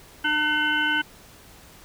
harmonic tone, 302.1 Hz, D4, 49 cents sharp, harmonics 1 / 3 / 5 / 7 / 9 / 10, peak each -31 / -30 / -22 / -33 / -34 / -28 dBFS, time 0.24-1.02 s, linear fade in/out 10 ms, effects pink hiss -49 dBFS RMS until 1.84 s

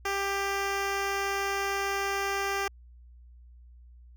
10% pulse tone with notch filter, 395.4 Hz, G4, 15 cents sharp, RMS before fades -30 dBFS, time 0.05-2.68 s, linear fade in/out 5 ms, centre 11000 Hz, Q 1.2, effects added 60 Hz sine -49 dBFS peak until 4.16 s

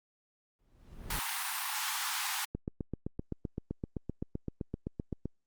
brown noise with exponential growth, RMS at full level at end -34 dBFS, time 0.59-1.19 s, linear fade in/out 0 ms, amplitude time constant 130 ms
pink high-pass noise, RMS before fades -35 dBFS, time 1.1-2.45 s, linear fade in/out 5 ms, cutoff 780 Hz, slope 96 dB/octave
click train, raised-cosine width 3 ms, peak -22 dBFS, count 22, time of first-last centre 2.55-5.256 s, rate 7.76 Hz
effects Opus 48 kbps

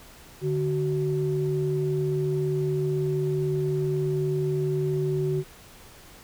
sine tone pair together, 147.42 / 374.7 Hz, D3 / F#4, +7 / +22 cents, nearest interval octave + major third, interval 1615 cents, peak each -25 dBFS, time 0.41-5.44 s, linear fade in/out 50 ms, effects tanh soft clip ceiling -15 dBFS + pink hiss -49 dBFS RMS until 6.23 s

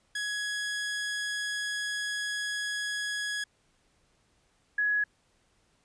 sawtooth / sine tone pair in turn, 1673 / 1679.1 Hz, G#6 / G#6, +12 / +19 cents, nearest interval unison, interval 7 cents, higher second, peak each -27 / -24 dBFS, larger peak second, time 0.15-3.44 / 4.78-5.04 s, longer first, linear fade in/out 5 ms, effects pink hiss -69 dBFS RMS until 5.84 s + resampled to 22050 Hz

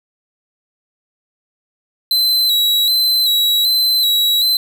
45% pulse tone with vibrato, 3972 Hz, B7, 9 cents sharp, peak -11 dBFS, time 2.11-4.57 s, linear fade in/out 2 ms, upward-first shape square, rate 1.3 Hz, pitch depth 39 cents each way, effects none

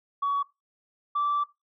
sine tone pair in turn, 1128 / 1164.4 Hz, C#6 / D6, +30 / -15 cents, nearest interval minor second, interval 55 cents, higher second, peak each -22 dBFS, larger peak neither, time 0.22-0.43 / 1.15-1.44 s, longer second, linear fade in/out 10 ms, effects noise-tail reverb RT60 0.2 s tail -17 dB re dry + tanh soft clip ceiling -20 dBFS

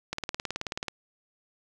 click train, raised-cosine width 0.2 ms, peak -14 dBFS, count 15, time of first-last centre 0.13-0.883 s, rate 18.6 Hz, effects none

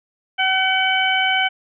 harmonic tone, 758 Hz, F#5, 42 cents sharp, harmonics 1 / 2 / 3 / 4, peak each -21 / -21 / -21 / -21 dBFS, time 0.38-1.49 s, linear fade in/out 20 ms, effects none

